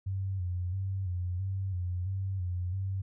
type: tone with vibrato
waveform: sine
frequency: 92.8 Hz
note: F#2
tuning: 6 cents sharp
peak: -30 dBFS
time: 0.06-3.02 s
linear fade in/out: 10 ms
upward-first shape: square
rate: 1.5 Hz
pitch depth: 62 cents each way
effects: none